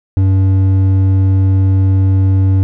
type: tone with hard clipping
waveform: sine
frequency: 95.7 Hz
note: G2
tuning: 41 cents flat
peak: -9 dBFS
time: 0.17-2.63 s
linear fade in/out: 0 ms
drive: 6 dB
effects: none